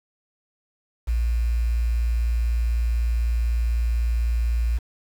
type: tone with quantisation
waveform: sine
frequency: 58 Hz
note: A#1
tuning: 8 cents flat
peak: -19 dBFS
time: 1.07-4.79 s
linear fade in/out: 20 ms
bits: 7
effects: none